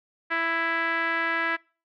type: tone with low-pass filter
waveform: 5% pulse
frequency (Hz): 331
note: E4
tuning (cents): +7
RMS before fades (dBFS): -26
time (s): 0.3-1.57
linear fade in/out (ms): 20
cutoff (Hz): 1800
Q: 3.2
effects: noise-tail reverb RT60 0.4 s tail -26 dB re dry

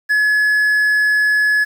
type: tone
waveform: triangle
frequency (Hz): 1700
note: G#6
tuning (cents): +40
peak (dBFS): -10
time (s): 0.09-1.65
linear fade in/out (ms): 20
effects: 7-bit

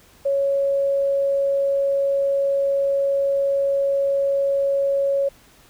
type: tone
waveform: sine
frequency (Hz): 554.4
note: C#5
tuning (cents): 0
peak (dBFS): -17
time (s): 0.25-5.29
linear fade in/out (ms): 10
effects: pink hiss -52 dBFS RMS until 5.69 s

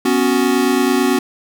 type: chord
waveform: square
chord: B suspended second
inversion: none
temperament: equal with one note detuned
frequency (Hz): 248.2 / 277.2 / 370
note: B3 / C#4 / F#4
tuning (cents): +9 / 0 / 0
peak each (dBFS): -18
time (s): 0.05-1.19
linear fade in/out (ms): 5
effects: none

